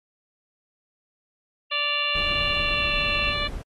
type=tone with pitch glide; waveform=sine; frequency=2780 to 2715 Hz; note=F7 to F7; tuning=-9 to -50 cents; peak=-25 dBFS; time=1.7-3.34 s; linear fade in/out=50 ms; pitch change=-41 cents; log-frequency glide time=2.5-2.93 s
type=harmonic tone; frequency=585 Hz; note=D5; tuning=7 cents flat; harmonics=1 / 2 / 3 / 4 / 5 / 6 / 7; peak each=-35 / -31 / -35 / -32 / -32 / -32 / -35 dBFS; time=1.71-3.48 s; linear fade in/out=10 ms
type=noise; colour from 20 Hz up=brown; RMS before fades=-33 dBFS; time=2.15-3.62 s; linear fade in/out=5 ms
effects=AAC 32 kbps